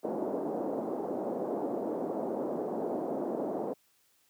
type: band-pass noise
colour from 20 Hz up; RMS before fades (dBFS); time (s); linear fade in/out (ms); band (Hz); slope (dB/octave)
pink; -34; 0.03-3.74; 20; 250 to 710; 24
effects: white hiss -69 dBFS RMS until 4.29 s + high-pass 80 Hz 12 dB/octave